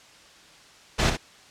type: noise with echo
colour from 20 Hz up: pink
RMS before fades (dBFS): -21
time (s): 0.98-1.11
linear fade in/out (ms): 20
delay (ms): 63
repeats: 1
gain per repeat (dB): -7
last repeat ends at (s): 1.173
effects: white hiss -51 dBFS RMS until 1.5 s + low-pass 6000 Hz 12 dB/octave